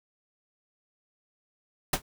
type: noise with exponential decay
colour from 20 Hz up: pink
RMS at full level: -18 dBFS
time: 1.93-2.02 s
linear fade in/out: 5 ms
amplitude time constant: 18 ms
effects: none